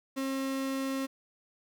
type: tone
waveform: 35% pulse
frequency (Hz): 268.6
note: C4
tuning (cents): +46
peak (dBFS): -29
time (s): 0.16-1.07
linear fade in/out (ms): 20
effects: 10-bit